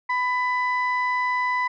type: tone pair together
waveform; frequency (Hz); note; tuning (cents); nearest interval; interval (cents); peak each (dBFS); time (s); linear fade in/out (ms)
sine; 997.5 / 1995; B5 / B6; +17 / +17; octave; 1200; -21 / -23; 0.09-1.68; 10
effects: tanh soft clip ceiling -17 dBFS